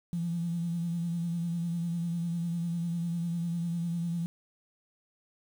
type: tone with vibrato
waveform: triangle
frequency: 170.1 Hz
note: F3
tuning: 45 cents flat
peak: -25 dBFS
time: 0.13-4.26 s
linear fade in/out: 0 ms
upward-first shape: triangle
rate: 10 Hz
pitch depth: 49 cents each way
effects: tanh soft clip ceiling -27 dBFS + 9-bit